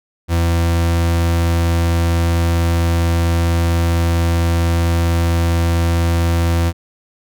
40% pulse tone, 84.4 Hz, E2, 41 cents sharp, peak -12 dBFS, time 0.28-6.73 s, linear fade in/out 50 ms, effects none

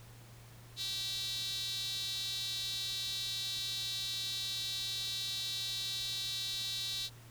sawtooth tone with high-pass filter, 387.5 Hz, G4, 20 cents flat, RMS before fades -38 dBFS, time 0.76-7.1 s, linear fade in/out 50 ms, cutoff 3900 Hz, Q 5.9, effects added 117 Hz sine -53 dBFS peak until 7.3 s + pink hiss -58 dBFS RMS until 7.3 s

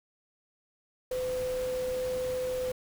sine tone in noise, 508 Hz, B4, 49 cents sharp, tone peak -29 dBFS, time 1.11-2.72 s, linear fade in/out 5 ms, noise pink, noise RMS -43 dBFS, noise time 1.11-2.72 s, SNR +11 dB, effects none

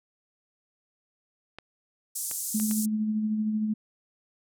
clicks, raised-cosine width 0.3 ms, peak -24 dBFS, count 4, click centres 1.586 / 2.313 / 2.599 / 2.712 s
white band-pass noise, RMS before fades -33 dBFS, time 2.15-2.86 s, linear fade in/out 10 ms, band 6600 to 12000 Hz, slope 24 dB/octave
sine tone with tremolo, 215.1 Hz, A3, 39 cents flat, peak -23 dBFS, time 2.54-3.74 s, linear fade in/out 10 ms, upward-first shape sine, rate 13 Hz, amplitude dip 35%
effects none

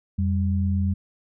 sine tone pair together, 87.31 / 195.89 Hz, F2 / G3, 0 / -1 cents, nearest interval octave + major second, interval 1399 cents, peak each -21 / -25 dBFS, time 0.18-0.94 s, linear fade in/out 10 ms, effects none

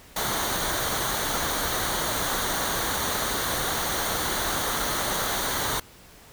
pink noise with comb filter, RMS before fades -27 dBFS, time 0.16-5.8 s, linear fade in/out 5 ms, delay 0.39 ms, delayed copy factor -0.6, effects pink hiss -50 dBFS RMS until 6.32 s

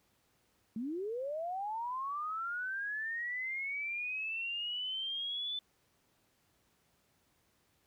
sine linear sweep, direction up, 209.1 to 3520 Hz, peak -35 dBFS, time 0.76-5.59 s, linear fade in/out 2 ms, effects pink hiss -73 dBFS RMS until 7.86 s + high-pass 60 Hz 12 dB/octave

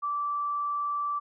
sine tone, 1164 Hz, D6, 16 cents flat, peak -27 dBFS, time 0.02-1.2 s, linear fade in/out 20 ms, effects none

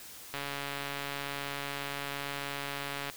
click train, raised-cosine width 0.3 ms, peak -20 dBFS, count 390, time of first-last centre 0.34-3.099 s, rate 141 Hz, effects white hiss -48 dBFS RMS until 3.16 s

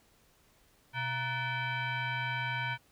sine tone with frequency modulation, 686 Hz, F5, 31 cents flat, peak -31 dBFS, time 0.93-2.78 s, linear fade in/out 50 ms, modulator 812 Hz, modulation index 2.6, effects pink hiss -66 dBFS RMS until 2.91 s

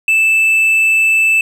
triangle tone, 2637 Hz, E7, in tune, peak -7 dBFS, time 0.08-1.41 s, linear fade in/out 2 ms, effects none

